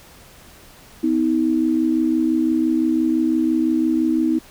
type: tone pair together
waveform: sine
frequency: 252.1 / 318 Hz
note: B3 / D#4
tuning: +36 / +38 cents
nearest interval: major third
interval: 402 cents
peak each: -20 / -17 dBFS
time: 1.03-4.39 s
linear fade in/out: 10 ms
effects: pink hiss -46 dBFS RMS until 4.5 s